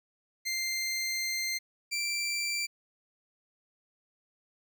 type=tone pair in turn; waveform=20% pulse; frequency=2093 / 2349 Hz; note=C7 / D7; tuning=0 / 0 cents; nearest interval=major second; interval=200 cents; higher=second; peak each=-25 dBFS; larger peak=neither; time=0.45-1.59 / 1.91-2.67 s; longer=first; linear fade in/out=20 ms; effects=none